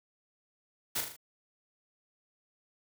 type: noise with echo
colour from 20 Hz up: white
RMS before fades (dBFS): -32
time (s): 0.95-1.01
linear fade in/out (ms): 10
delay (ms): 39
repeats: 4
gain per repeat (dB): -5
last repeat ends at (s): 1.166
effects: none